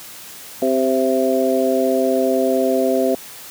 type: harmonic tone with a mistuned harmonic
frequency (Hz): 130.81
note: C3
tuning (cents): 0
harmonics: 2 / 3 / 4 / 5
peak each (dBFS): -20 / -20 / -20 / -20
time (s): 0.62-3.15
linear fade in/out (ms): 2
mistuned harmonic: 5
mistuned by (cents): +26
effects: white hiss -37 dBFS RMS until 3.5 s + high-pass 80 Hz 12 dB/octave